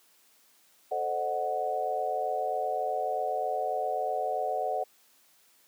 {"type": "chord", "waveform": "sine", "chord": "A diminished seventh", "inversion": "none", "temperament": "equal with one note detuned", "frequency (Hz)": [440, 523.3, 610.9, 740], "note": ["A4", "C5", "Eb5", "Gb5"], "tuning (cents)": [0, 0, -32, 0], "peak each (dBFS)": [-36, -35, -34, -30], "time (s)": [0.91, 4.84], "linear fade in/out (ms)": 10, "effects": ["white hiss -63 dBFS RMS until 5.67 s", "high-pass 200 Hz 12 dB/octave"]}